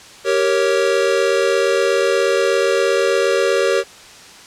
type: chord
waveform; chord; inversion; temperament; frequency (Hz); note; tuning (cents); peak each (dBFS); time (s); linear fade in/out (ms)
square; G diminished; none; equal with one note detuned; 389.3 / 466.2 / 554.4; G4 / Bb4 / Db5; -12 / 0 / 0; -19; 0.24-3.84; 50
effects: white hiss -40 dBFS RMS until 4.46 s + low-pass 7000 Hz 12 dB/octave